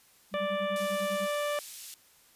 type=tone with tremolo; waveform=sine; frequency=196.7 Hz; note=G3; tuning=6 cents sharp; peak=-33 dBFS; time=0.31-1.29 s; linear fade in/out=50 ms; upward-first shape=sine; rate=10 Hz; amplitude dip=100%
type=harmonic tone; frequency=587 Hz; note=D5; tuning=1 cent flat; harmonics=1 / 2 / 3 / 4 / 5 / 6; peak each=-30 / -36 / -40 / -42 / -44 / -46 dBFS; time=0.34-1.59 s; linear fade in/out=0 ms
type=band-pass noise; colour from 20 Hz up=white; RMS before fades=-45 dBFS; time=0.76-1.94 s; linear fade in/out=0 ms; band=3300 to 12000 Hz; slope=12 dB/octave
effects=white hiss -61 dBFS RMS until 2.35 s + resampled to 32000 Hz